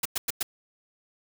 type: noise bursts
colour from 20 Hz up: white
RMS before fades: -27 dBFS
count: 4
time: 0.03-0.43 s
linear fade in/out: 5 ms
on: 25 ms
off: 100 ms
effects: none